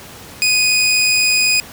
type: tone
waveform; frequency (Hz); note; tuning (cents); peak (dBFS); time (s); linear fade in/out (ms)
20% pulse; 2489; D#7; 0; -7; 0.42-1.6; 0
effects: pink hiss -36 dBFS RMS until 1.72 s + high-pass 60 Hz 12 dB/octave